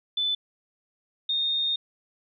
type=tone pair in turn; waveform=sine; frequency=3506 / 3676 Hz; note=A7 / A#7; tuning=-7 / -25 cents; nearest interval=minor second; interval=82 cents; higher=second; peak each=-23 / -23 dBFS; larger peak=neither; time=0.17-0.35 / 1.29-1.76 s; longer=second; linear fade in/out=5 ms; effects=none